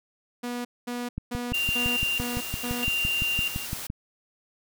sawtooth tone bursts, 243 Hz, B3, 28 cents flat, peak -26 dBFS, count 6, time 0.43-2.85 s, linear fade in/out 10 ms, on 220 ms, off 220 ms
click train, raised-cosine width 5 ms, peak -18 dBFS, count 17, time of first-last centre 1.18-3.901 s, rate 5.88 Hz
sine tone with tremolo, 2784 Hz, F7, 6 cents flat, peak -24 dBFS, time 1.53-3.66 s, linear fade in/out 10 ms, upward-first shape square, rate 0.77 Hz, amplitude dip 75%
white noise, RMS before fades -36 dBFS, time 1.54-3.87 s, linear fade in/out 5 ms
effects none

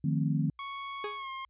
sine chord, F dominant seventh, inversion third, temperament equal with one note detuned, 152.54 / 174.61 / 220 / 261.6 Hz, Eb3 / F3 / A3 / C4, -34 / 0 / 0 / 0 cents, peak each -28 / -33 / -34 / -34 dBFS, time 0.04-0.5 s, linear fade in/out 5 ms
sawtooth tone with pitch glide, 1108.7 to 1067.2 Hz, C#6 to C6, 0 to +34 cents, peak -33 dBFS, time 0.59-1.45 s, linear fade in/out 2 ms, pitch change -66 cents, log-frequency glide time 1.15-1.3 s
40% pulse tone with exponential decay, 415.3 Hz, G#4, in tune, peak -31 dBFS, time 1.04-1.25 s, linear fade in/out 2 ms, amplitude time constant 45 ms
effects added 60 Hz sine -70 dBFS peak until 1.49 s + resampled to 8000 Hz

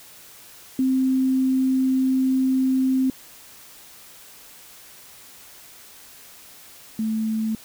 sine tone pair in turn, 261.6 / 220 Hz, C4 / A3, 0 / 0 cents, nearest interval minor third, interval 300 cents, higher first, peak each -17 / -21 dBFS, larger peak first, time 0.79-3.1 / 6.99-7.55 s, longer first, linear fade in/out 2 ms, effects white hiss -46 dBFS RMS until 7.64 s

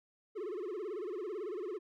triangle tone with vibrato, 392 Hz, G4, in tune, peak -35 dBFS, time 0.35-1.79 s, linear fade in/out 20 ms, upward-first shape sine, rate 18 Hz, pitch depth 220 cents each way, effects none

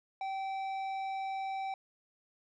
sine tone with tanh clipping, 773 Hz, G5, 24 cents flat, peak -36 dBFS, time 0.21-1.74 s, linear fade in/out 2 ms, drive 10 dB, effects none

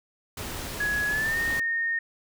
pink noise, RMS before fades -35 dBFS, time 0.37-1.6 s, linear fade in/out 5 ms
sine tone with pitch glide, 1678 to 1840.5 Hz, G#6 to A#6, +17 to -23 cents, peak -24 dBFS, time 0.8-1.99 s, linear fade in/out 5 ms, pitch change +160 cents, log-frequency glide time 1.08-1.38 s
effects none

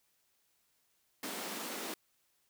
pink high-pass noise, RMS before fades -41 dBFS, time 1.23-1.94 s, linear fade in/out 2 ms, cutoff 200 Hz, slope 48 dB/octave, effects white hiss -75 dBFS RMS until 2.49 s

